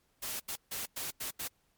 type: noise bursts at uneven times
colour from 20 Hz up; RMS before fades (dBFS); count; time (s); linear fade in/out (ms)
white; -38; 6; 0.22-0.4 / 0.48-0.56 / 0.71-0.86 / 0.96-1.11 / 1.2-1.31 / 1.39-1.48; 10
effects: pink hiss -73 dBFS RMS until 1.77 s + MP3 96 kbps